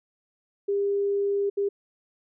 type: tone bursts at uneven times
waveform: sine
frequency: 401.3 Hz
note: G4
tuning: 41 cents sharp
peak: -22 dBFS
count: 2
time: 0.68-1.5 / 1.57-1.69 s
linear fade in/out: 10 ms
effects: none